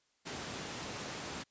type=high-pass noise; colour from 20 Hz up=pink; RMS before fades=-42 dBFS; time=0.25-1.44 s; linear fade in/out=20 ms; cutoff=120 Hz; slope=12 dB/octave; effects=white hiss -75 dBFS RMS until 1.5 s + resampled to 16000 Hz